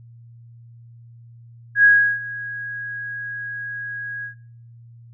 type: tone with ADSR envelope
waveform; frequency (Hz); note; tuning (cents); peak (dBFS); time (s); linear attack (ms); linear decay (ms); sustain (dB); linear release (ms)
sine; 1651; G#6; -11; -8; 1.75-4.35; 90; 350; -19; 110
effects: noise-tail reverb RT60 0.7 s tail -25 dB re dry + added 117 Hz sine -42 dBFS peak until 5.13 s